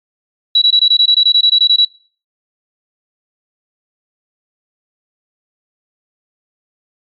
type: tone bursts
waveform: sine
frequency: 3913 Hz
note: B7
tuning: 17 cents flat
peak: -6 dBFS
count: 15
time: 0.55-1.85 s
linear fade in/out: 5 ms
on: 68 ms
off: 20 ms
effects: noise-tail reverb RT60 0.4 s tail -19 dB re dry + MP3 96 kbps